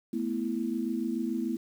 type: chord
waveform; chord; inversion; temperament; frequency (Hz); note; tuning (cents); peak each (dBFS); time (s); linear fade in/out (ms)
sine; A suspended second; none; equal; 220 / 246.9 / 329.6; A3 / B3 / E4; 0 / 0 / 0; -33 / -32 / -33; 0.13-1.57; 5
effects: 9-bit